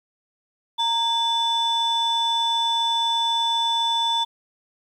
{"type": "tone pair together", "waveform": "sine", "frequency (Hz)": [927, 3492], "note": ["A#5", "A7"], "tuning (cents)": [-10, -14], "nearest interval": "octave + major seventh", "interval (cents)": 2296, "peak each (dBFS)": -20, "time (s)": [0.78, 4.25], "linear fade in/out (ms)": 20, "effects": ["tanh soft clip ceiling -16 dBFS", "9-bit"]}